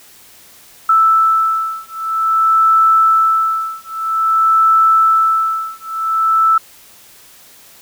sine beating tone pair, 1318.5 / 1319.01 Hz, E6 / E6, 0 / +1 cents, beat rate 0.51 Hz, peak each -13 dBFS, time 0.89-6.58 s, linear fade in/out 5 ms, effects white hiss -43 dBFS RMS until 7.81 s

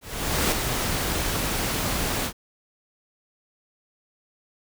pink noise with ADSR envelope, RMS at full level -21 dBFS, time 0.01-2.33 s, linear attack 510 ms, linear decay 4 ms, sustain -5 dB, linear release 81 ms, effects none

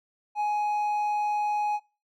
sine tone with hard clipping, 836 Hz, G#5, 11 cents sharp, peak -25 dBFS, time 0.35-1.8 s, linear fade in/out 50 ms, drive 3 dB, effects noise-tail reverb RT60 0.3 s tail -22 dB re dry

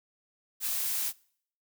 blue noise, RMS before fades -31 dBFS, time 0.6-1.13 s, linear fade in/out 50 ms, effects noise-tail reverb RT60 0.6 s tail -24 dB re dry

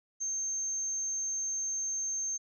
sine tone, 6350 Hz, G8, 21 cents sharp, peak -31 dBFS, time 0.2-2.38 s, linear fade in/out 20 ms, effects none

